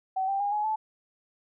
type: tone with pitch steps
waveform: sine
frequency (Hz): 760 / 785.9 / 812.7 / 840.4 / 869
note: F#5 / G5 / G#5 / G#5 / A5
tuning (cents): +46 / +4 / -38 / +20 / -22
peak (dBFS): -25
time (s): 0.16-0.76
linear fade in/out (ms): 10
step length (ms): 120
effects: none